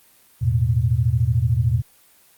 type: chord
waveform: sine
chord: E suspended fourth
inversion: none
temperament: equal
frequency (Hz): 82.41 / 110 / 123.47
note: E2 / A2 / B2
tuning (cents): 0 / 0 / 0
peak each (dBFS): -23 / -20 / -19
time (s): 0.41-1.82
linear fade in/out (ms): 20
effects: white hiss -54 dBFS RMS until 2.37 s + Opus 24 kbps